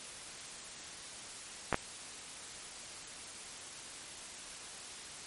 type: clicks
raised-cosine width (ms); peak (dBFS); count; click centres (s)
0.5; -13; 2; 1.727 / 1.744
effects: white hiss -47 dBFS RMS until 5.26 s + MP3 48 kbps

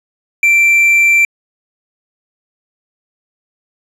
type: tone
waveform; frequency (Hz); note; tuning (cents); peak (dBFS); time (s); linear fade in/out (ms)
triangle; 2349; D7; 0; -5; 0.43-1.25; 2
effects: resampled to 32000 Hz

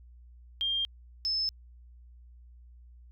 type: tone pair in turn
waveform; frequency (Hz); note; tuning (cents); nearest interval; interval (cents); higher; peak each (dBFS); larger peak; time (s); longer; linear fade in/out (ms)
sine; 3200 / 5235; G7 / E8; +35 / -13; major sixth; 852; second; -27; neither; 0.61-0.85 / 1.25-1.49; neither; 0
effects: added 60 Hz sine -50 dBFS peak until 3.11 s

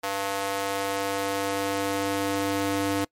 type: tone with high-pass filter sweep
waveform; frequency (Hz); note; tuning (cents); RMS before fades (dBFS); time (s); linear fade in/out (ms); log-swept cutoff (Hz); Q
square; 98.7; G2; +12; -27; 0.03-3.05; 10; 640 to 270; 1.2
effects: noise-tail reverb RT60 0.1 s tail -23 dB re dry + MP3 64 kbps

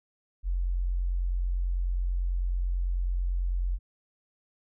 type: tone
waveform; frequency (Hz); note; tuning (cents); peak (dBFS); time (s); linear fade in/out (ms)
sine; 44.56; F1; +36; -25; 0.43-3.79; 50
effects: none

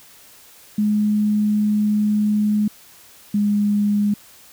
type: tone pair in turn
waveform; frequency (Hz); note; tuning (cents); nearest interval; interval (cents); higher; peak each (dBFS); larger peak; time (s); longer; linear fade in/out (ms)
sine; 210.1 / 206.1; G#3 / G#3; +20 / -13; unison; 33; first; -15 / -15; neither; 0.78-2.68 / 3.34-4.14; first; 5
effects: white hiss -47 dBFS RMS until 4.52 s

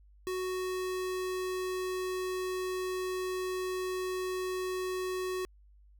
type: tone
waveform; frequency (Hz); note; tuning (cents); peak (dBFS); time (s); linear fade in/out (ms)
square; 370; F#4; 0; -33; 0.27-5.45; 0
effects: added 50 Hz sine -56 dBFS peak until 5.99 s

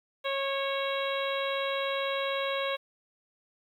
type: harmonic tone with a mistuned harmonic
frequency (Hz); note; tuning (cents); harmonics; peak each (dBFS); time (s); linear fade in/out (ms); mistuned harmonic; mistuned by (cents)
548; C#5; -20; 1 / 2 / 3 / 4 / 5 / 6 / 7; -31 / -35 / -39 / -38 / -40 / -40 / -39; 0.24-2.77; 20; 4; +21
effects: 10-bit

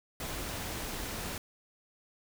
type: noise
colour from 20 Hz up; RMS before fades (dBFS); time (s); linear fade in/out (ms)
pink; -38; 0.2-1.38; 2
effects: none

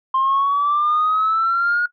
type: exponential sweep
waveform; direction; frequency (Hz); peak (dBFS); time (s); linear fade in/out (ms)
sine; up; 1052 to 1447; -14; 0.14-1.86; 5
effects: noise-tail reverb RT60 0.1 s tail -18 dB re dry + tanh soft clip ceiling -11 dBFS

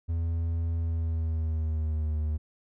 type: tone with pitch glide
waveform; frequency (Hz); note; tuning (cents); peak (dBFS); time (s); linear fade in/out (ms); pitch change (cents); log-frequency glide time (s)
triangle; 83.1 to 76.64; E2 to D#2; +15 to -26; -24; 0.08-2.38; 20; -141; 0.77-2.17
effects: none

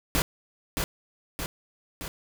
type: noise with echo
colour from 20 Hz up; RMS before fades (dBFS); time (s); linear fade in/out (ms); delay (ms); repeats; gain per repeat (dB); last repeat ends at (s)
pink; -24; 0.15-0.22; 0; 620; 3; -4; 2.08
effects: none

